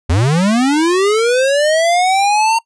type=linear sweep; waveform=square; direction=up; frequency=75 to 920 Hz; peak=-11 dBFS; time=0.09-2.59 s; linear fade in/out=10 ms; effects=noise-tail reverb RT60 0.1 s tail -22 dB re dry + resampled to 22050 Hz